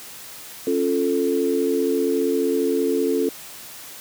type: chord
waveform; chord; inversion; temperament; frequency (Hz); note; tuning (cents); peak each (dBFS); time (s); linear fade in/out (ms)
sine; Db augmented; none; equal with one note detuned; 274.2 / 349.2 / 440; Db4 / F4 / A4; -19 / 0 / 0; -23 / -24 / -21; 0.67-3.29; 2
effects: white hiss -39 dBFS RMS until 4 s + high-pass 80 Hz 12 dB/octave